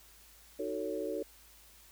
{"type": "chord", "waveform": "sine", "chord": "D# half-diminished seventh", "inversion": "none", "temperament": "just", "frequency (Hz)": [311.1, 373.4, 448, 560], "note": ["D#4", "F#4", "A4", "C#5"], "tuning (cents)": [0, 16, 31, 18], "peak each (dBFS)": [-40, -40, -38, -39], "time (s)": [0.59, 1.23], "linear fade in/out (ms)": 5, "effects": ["added 54 Hz sine -63 dBFS peak until 1.91 s", "white hiss -59 dBFS RMS until 1.91 s"]}